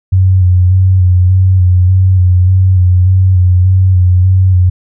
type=tone with vibrato; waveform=sine; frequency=92.1 Hz; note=F#2; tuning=7 cents flat; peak=-4 dBFS; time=0.12-4.7 s; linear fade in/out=10 ms; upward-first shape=square; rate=1.7 Hz; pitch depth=30 cents each way; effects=none